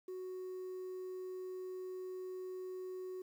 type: tone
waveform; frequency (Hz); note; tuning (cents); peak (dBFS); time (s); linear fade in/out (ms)
sine; 370; F#4; 0; -39; 0.08-3.22; 5
effects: tanh soft clip ceiling -41 dBFS + 11-bit